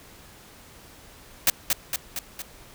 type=noise with echo; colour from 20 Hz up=white; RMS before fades=-18 dBFS; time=1.47-1.5 s; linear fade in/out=2 ms; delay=230 ms; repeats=4; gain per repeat=-4 dB; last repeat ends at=2.42 s; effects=pink hiss -49 dBFS RMS until 2.74 s